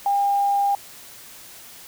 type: tone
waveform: sine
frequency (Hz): 803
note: G5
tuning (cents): +41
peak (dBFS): -17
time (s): 0.06-0.75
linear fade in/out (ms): 2
effects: white hiss -43 dBFS RMS until 1.87 s